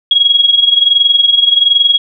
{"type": "tone with amplitude modulation", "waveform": "sine", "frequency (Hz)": 3308, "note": "G#7", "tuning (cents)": -8, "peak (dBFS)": -3, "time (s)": [0.11, 1.98], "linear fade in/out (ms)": 2, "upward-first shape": "sine", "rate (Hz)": 21.3, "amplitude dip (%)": 75, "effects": []}